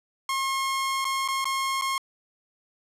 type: tone with dropouts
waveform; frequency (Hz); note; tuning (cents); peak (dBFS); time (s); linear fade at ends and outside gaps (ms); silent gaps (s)
sawtooth; 1076; C6; +48; -21; 0.29-1.98; 2; 1.045-1.051 / 1.278-1.285 / 1.444-1.454 / 1.813-1.82
effects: low-pass 12000 Hz 12 dB/octave